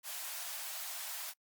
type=high-pass noise; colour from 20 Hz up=white; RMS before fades=-42 dBFS; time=0.03-1.34 s; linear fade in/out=50 ms; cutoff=580 Hz; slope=96 dB/octave; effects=noise-tail reverb RT60 0.1 s tail -25 dB re dry + Opus 48 kbps